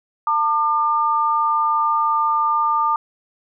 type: tone pair together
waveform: sine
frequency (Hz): 899.7 / 1201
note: A5 / D6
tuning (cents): +38 / +38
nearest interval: perfect fourth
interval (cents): 500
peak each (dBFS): -20 / -17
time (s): 0.27-2.96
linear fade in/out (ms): 2
effects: none